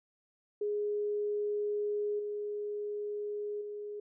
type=tone with level steps; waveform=sine; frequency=415.3 Hz; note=G#4; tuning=in tune; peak=-30 / -34 / -38 dBFS; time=0.61-4 s; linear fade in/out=5 ms; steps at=2.19 / 3.61 s; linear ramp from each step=5 ms; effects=none